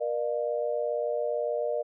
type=tone cluster; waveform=sine; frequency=474.9 / 602 / 700 Hz; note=A#4 / D5 / F5; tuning=+32 / +43 / +4 cents; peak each=-30 / -29 / -37 dBFS; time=0-1.83 s; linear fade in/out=20 ms; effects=none